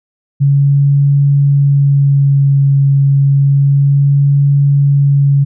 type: tone with vibrato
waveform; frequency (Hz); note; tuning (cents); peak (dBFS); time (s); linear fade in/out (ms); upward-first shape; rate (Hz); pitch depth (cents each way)
sine; 140; C#3; +18; -6; 0.4-5.45; 20; sine; 0.3; 15
effects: none